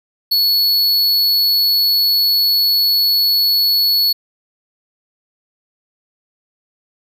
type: tone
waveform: square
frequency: 4400 Hz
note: C#8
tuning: 14 cents flat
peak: -12 dBFS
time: 0.31-4.13 s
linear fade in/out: 10 ms
effects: none